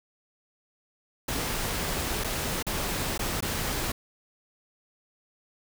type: noise with dropouts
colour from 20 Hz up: pink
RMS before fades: -30 dBFS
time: 1.28-3.92 s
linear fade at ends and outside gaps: 5 ms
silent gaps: 2.239-2.243 / 2.627-2.666 / 3.178-3.192 / 3.407-3.424 s
effects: none